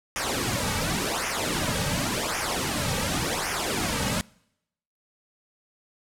pink noise with flanger, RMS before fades -27 dBFS, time 0.16-4.21 s, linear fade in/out 0 ms, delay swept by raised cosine 0.24 to 2.94 ms, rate 0.9 Hz, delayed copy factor -0.75, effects noise-tail reverb RT60 0.8 s tail -25 dB re dry + low-pass 11000 Hz 12 dB/octave

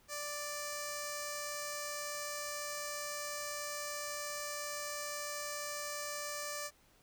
5% pulse tone with notch filter, 587.3 Hz, D5, in tune, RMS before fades -41 dBFS, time 0.08-6.71 s, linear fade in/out 50 ms, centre 3300 Hz, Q 0.98, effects pink hiss -67 dBFS RMS until 7.02 s

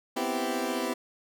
20% pulse chord, C major seventh, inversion third, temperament equal, 246.9 / 261.6 / 329.6 / 392 Hz, B3 / C4 / E4 / G4, 0 / 0 / 0 / 0 cents, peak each -29 dBFS, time 0.16-0.94 s, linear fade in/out 10 ms, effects none

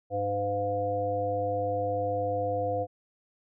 harmonic tone with a mistuned harmonic, 100.8 Hz, G2, 49 cents sharp, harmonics 1 / 3 / 5 / 7, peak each -35 / -39 / -29 / -31 dBFS, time 0.1-2.87 s, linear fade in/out 50 ms, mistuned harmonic 5, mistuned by +17 cents, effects none

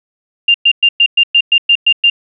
sine tone bursts, 2794 Hz, F7, in tune, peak -5 dBFS, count 10, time 0.48-2.1 s, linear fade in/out 5 ms, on 63 ms, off 110 ms, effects none

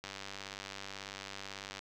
click train, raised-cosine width 0.2 ms, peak -25 dBFS, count 173, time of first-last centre 0.04-1.792 s, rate 98.2 Hz, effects none

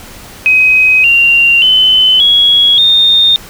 sine tone with pitch steps, 2525 / 2769 / 3038 / 3332 / 3654 Hz, D#7 / F7 / F#7 / G#7 / A#7, +25 / -15 / +45 / +5 / -35 cents, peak -4 dBFS, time 0.46-3.36 s, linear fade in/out 0 ms, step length 580 ms, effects pink hiss -32 dBFS RMS until 3.49 s

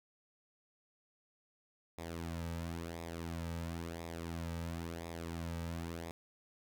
sawtooth tone with flanger, 83.7 Hz, E2, 27 cents sharp, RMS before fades -42 dBFS, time 1.98-6.11 s, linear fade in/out 0 ms, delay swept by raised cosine 0.67 to 2.87 ms, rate 0.97 Hz, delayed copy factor -0.65, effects none

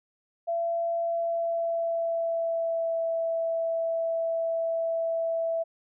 sine tone with pitch glide, 675 to 660.3 Hz, E5 to E5, +41 to +3 cents, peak -25 dBFS, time 0.47-5.64 s, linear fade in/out 20 ms, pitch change -38 cents, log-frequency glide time 1.02-3.03 s, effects none

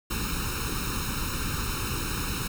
pink noise with comb filter, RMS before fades -30 dBFS, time 0.1-2.48 s, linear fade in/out 10 ms, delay 0.75 ms, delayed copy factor +1, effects none

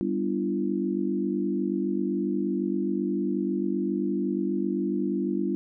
sine chord, G dominant seventh, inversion none, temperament equal with one note detuned, 196 / 246.9 / 293.7 / 341.6 Hz, G3 / B3 / D4 / F4, 0 / 0 / 0 / -38 cents, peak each -29 / -32 / -30 / -29 dBFS, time 0.01-5.55 s, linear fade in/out 0 ms, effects none

